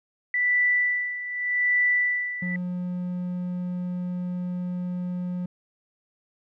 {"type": "tone with tremolo", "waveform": "sine", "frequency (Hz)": 1974, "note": "B6", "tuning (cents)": -1, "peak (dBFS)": -18, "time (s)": [0.34, 2.56], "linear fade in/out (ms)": 2, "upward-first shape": "sine", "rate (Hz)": 0.84, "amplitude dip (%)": 75}
{"type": "tone", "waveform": "triangle", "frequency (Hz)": 179.2, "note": "F3", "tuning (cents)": 45, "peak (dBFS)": -25, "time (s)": [2.42, 5.46], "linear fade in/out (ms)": 5}
{"effects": []}